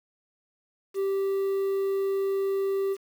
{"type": "tone with quantisation", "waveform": "triangle", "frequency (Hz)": 390.6, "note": "G4", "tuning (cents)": -6, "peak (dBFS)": -22, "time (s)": [0.94, 2.97], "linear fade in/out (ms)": 50, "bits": 8, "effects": []}